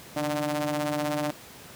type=ring-modulated tone; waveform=sawtooth; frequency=151 Hz; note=D3; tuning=48 cents sharp; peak=-19 dBFS; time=0.16-1.31 s; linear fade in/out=5 ms; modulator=445 Hz; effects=pink hiss -46 dBFS RMS until 1.75 s + high-pass 100 Hz 12 dB/octave